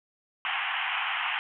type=band-pass noise; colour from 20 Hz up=white; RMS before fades=-30 dBFS; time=0.45-1.39 s; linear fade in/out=0 ms; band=730 to 3100 Hz; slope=96 dB/octave; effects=none